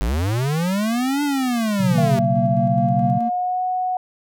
square linear two-way sweep, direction up then down, 46.77 to 293.7 to 127.5 Hz, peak -19 dBFS, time 0.01-2.19 s, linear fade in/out 0 ms, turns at 1.23 s
sine chord, B suspended second, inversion none, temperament equal with one note detuned, 123.47 / 138.59 / 187.04 Hz, B2 / C#3 / F#3, 0 / 0 / +19 cents, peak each -22 dBFS, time 1.79-3.19 s, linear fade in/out 20 ms
triangle tone with tremolo, 230.5 Hz, A#3, 19 cents flat, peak -20 dBFS, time 1.93-3.3 s, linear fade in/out 20 ms, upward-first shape square, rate 4.7 Hz, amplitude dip 35%
sine tone with pitch glide, 679 to 736.2 Hz, F5 to F#5, -49 to -9 cents, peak -19 dBFS, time 1.98-3.97 s, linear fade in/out 2 ms, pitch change +140 cents, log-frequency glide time 2.56-3.62 s
effects none

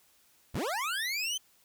25% pulse linear sweep, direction up, 38.89 to 3136 Hz, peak -27 dBFS, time 0.54-1.38 s, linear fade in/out 10 ms, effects white hiss -65 dBFS RMS until 1.64 s

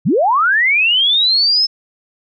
sine linear sweep, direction up, 110 to 5274 Hz, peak -10 dBFS, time 0.05-1.67 s, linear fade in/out 20 ms, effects none

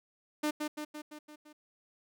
sawtooth tone with echo, 301.2 Hz, D4, 44 cents sharp, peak -25 dBFS, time 0.43-0.51 s, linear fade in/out 10 ms, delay 170 ms, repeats 6, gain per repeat -4 dB, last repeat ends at 1.53 s, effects none

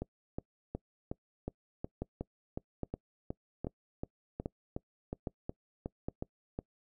two click trains, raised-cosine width 2 ms, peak -22 / -23 dBFS, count 6 / 19, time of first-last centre 2.02-6.085 / 0.02-6.589 s, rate 1.23 / 2.74 Hz, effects noise-tail reverb RT60 0.1 s tail -24 dB re dry

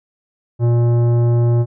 sine tone with tanh clipping, 118.8 Hz, A#2, 33 cents sharp, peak -13 dBFS, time 0.59-1.66 s, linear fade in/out 50 ms, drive 13 dB, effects none

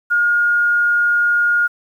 sine tone, 1426 Hz, F6, 36 cents sharp, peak -12 dBFS, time 0.1-1.68 s, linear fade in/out 20 ms, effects 8-bit

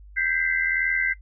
sine tone cluster, 1574 / 1988 / 2070 Hz, G6 / B6 / C7, +7 / +11 / -19 cents, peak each -25 / -27 / -25 dBFS, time 0.16-1.14 s, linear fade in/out 20 ms, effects noise-tail reverb RT60 0.1 s tail -19 dB re dry + added 50 Hz sine -43 dBFS peak until 1.21 s

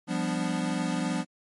square chord, G dominant seventh, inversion third, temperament equal with one note detuned, 174.61 / 197.59 / 246.9 / 293.7 Hz, F3 / G3 / B3 / D4, 0 / +14 / 0 / 0 cents, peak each -32 / -34 / -33 / -34 dBFS, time 0.07-1.25 s, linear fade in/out 50 ms, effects MP3 48 kbps

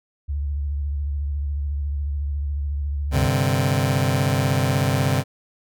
sine tone with vibrato, 71.7 Hz, D2, 41 cents flat, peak -22 dBFS, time 0.28-3.28 s, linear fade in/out 20 ms, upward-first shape sine, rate 14 Hz, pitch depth 67 cents each way
sawtooth chord, G suspended fourth, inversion none, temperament just, 98 / 130.67 / 147 Hz, G2 / C3 / D3, 0 / -2 / +2 cents, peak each -19 / -17 / -19 dBFS, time 3.11-5.24 s, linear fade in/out 50 ms
effects none

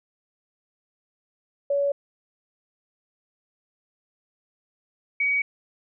sine tone pair in turn, 565 / 2260 Hz, C#5 / C#7, +33 / +33 cents, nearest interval 2 octaves, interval 2400 cents, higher second, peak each -20 dBFS, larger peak neither, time 1.7-1.92 / 5.2-5.42 s, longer neither, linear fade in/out 5 ms, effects none

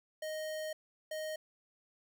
square tone bursts at uneven times, 622.3 Hz, D#5, in tune, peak -38 dBFS, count 2, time 0.22-0.73 / 1.11-1.36 s, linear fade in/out 5 ms, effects none

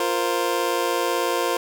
25% pulse chord, F suspended fourth, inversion none, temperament just, 349.2 / 465.6 / 523.8 Hz, F4 / Bb4 / C5, 0 / -2 / +2 cents, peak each -22 dBFS, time 0-1.57 s, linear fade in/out 2 ms, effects none

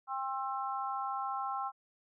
harmonic tone, 266 Hz, C4, 29 cents sharp, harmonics 3 / 4 / 5, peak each -37 / -38 / -39 dBFS, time 0.07-1.72 s, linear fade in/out 50 ms, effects none

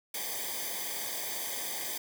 white noise with comb filter, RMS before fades -36 dBFS, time 0.14-1.98 s, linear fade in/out 5 ms, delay 0.73 ms, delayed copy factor -0.9, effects none

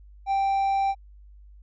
triangle tone, 784 Hz, G5, in tune, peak -19 dBFS, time 0.26-0.95 s, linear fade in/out 50 ms, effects added 50 Hz sine -46 dBFS peak until 1.62 s + resampled to 16000 Hz

